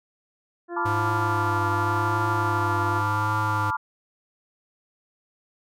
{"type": "harmonic tone", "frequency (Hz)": 346.2, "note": "F4", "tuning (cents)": -15, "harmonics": [1, 2, 3, 4, 5], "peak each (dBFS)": [-31, -37, -41, -43, -45], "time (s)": [0.68, 3.03], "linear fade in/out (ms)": 50}
{"type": "chord", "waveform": "sine", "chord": "B half-diminished seventh", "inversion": "third", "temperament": "equal", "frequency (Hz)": [880, 987.8, 1174.7, 1396.9], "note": ["A5", "B5", "D6", "F6"], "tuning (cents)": [0, 0, 0, 0], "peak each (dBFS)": -29, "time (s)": [0.76, 3.77], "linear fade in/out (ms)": 10}
{"type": "tone with vibrato", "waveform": "square", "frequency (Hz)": 103.83, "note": "G#2", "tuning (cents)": 0, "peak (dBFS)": -27, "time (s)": [0.85, 3.71], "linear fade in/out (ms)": 10, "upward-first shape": "triangle", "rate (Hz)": 0.89, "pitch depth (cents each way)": 49}
{"effects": []}